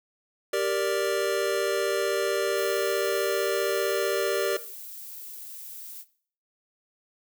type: chord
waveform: square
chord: G minor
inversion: none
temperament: equal with one note detuned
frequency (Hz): 392 / 467.5 / 587.3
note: G4 / Bb4 / D5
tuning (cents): 0 / +5 / 0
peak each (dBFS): -29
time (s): 0.53-4.57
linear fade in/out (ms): 5
type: noise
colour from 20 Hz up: violet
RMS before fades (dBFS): -41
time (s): 2.54-6.05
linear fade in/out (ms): 50
effects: noise-tail reverb RT60 0.5 s tail -17 dB re dry